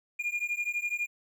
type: beating tone pair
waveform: triangle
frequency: 2415 / 2427 Hz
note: D7 / D#7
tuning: +48 / -44 cents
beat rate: 12 Hz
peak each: -31 dBFS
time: 0.19-1.07 s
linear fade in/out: 10 ms
effects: none